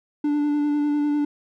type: tone with vibrato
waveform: triangle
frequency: 293.7 Hz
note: D4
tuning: in tune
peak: -17 dBFS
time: 0.24-1.25 s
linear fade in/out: 5 ms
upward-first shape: square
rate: 10 Hz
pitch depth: 14 cents each way
effects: none